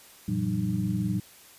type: tone cluster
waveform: sine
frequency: 92.2 / 117.7 / 171.5 / 190.8 / 303.1 Hz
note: F#2 / A#2 / F3 / G3 / D#4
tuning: -6 / +17 / -31 / -47 / -45 cents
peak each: -37 / -30 / -33 / -28 / -35 dBFS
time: 0.28-1.2 s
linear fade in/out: 5 ms
effects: white hiss -52 dBFS RMS until 1.58 s + resampled to 32000 Hz